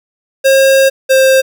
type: tone pair in turn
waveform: square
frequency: 538 / 529.1 Hz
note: C5 / C5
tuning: +48 / +19 cents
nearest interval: unison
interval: 29 cents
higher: first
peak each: -6 dBFS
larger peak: neither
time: 0.44-0.9 / 1.09-1.42 s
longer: first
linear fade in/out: 20 ms
effects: none